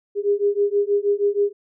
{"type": "beating tone pair", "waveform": "sine", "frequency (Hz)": [403.6, 409.9], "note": ["G#4", "G#4"], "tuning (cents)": [-49, -23], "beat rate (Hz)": 6.3, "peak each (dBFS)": -20, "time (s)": [0.15, 1.53], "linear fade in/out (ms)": 50, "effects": []}